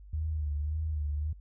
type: tone with vibrato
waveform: sine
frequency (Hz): 76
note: D#2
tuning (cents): -40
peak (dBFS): -29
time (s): 0.13-1.33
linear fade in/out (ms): 5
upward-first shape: sine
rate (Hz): 1.8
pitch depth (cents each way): 66
effects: added 50 Hz sine -47 dBFS peak until 1.4 s